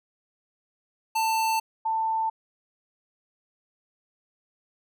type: tone pair in turn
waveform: square / sine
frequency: 890 / 890 Hz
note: A5 / A5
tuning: +20 / +20 cents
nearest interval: unison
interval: 0 cents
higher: neither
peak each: -23 dBFS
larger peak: neither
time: 1.15-1.6 / 1.85-2.3 s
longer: neither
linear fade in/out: 10 ms
effects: none